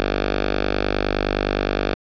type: tone with notch filter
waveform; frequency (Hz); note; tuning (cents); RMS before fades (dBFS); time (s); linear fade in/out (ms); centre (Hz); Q
5% pulse; 49.7; G1; +25; -22; 0-1.94; 0; 140; 0.65
effects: resampled to 11025 Hz + 7-bit